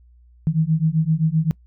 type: beating tone pair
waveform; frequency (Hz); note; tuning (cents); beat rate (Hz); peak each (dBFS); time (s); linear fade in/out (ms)
sine; 155.2 / 162.9; D#3 / E3; -4 / -20; 7.7; -19 / -19; 0.47-1.51; 0
effects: noise-tail reverb RT60 0.1 s tail -24 dB re dry + added 60 Hz sine -48 dBFS peak until 1.66 s